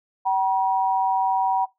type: tone pair together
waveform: sine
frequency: 765 / 959.6 Hz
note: G5 / A#5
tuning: -42 / +50 cents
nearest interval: major third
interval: 392 cents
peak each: -21 dBFS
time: 0.25-1.66 s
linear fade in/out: 20 ms
effects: noise-tail reverb RT60 0.2 s tail -21 dB re dry